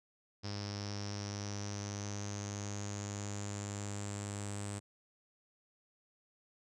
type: tone with low-pass filter sweep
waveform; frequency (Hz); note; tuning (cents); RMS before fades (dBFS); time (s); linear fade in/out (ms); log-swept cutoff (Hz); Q
sawtooth; 101.7; G#2; -36; -41; 0.43-4.8; 20; 5200 to 8100; 9.3
effects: none